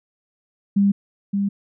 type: tone pair in turn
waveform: sine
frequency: 199.7 / 199.7 Hz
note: G3 / G3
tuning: +32 / +32 cents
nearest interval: unison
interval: 0 cents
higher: neither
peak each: -13 / -18 dBFS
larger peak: first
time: 0.76-0.92 / 1.33-1.49 s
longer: neither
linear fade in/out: 10 ms
effects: none